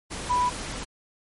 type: tone in noise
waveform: sine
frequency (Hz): 987.8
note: B5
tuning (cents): 0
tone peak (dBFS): -20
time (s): 0.29-0.5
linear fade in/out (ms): 20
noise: pink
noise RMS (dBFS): -34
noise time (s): 0.1-0.85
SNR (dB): +11
effects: MP3 48 kbps